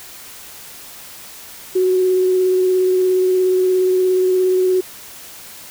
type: tone with vibrato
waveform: sine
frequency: 370 Hz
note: F#4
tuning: in tune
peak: -12 dBFS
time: 1.75-4.81 s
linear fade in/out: 10 ms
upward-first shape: sine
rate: 17 Hz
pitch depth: 14 cents each way
effects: white hiss -37 dBFS RMS until 5.7 s